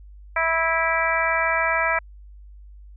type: harmonic tone with a mistuned harmonic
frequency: 327.2 Hz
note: E4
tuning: 13 cents flat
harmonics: 2 / 3 / 4 / 5 / 6 / 7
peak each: -26 / -26 / -26 / -26 / -26 / -26 dBFS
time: 0.36-1.99 s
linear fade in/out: 5 ms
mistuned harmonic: 7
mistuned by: +26 cents
effects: added 50 Hz sine -41 dBFS peak until 2.96 s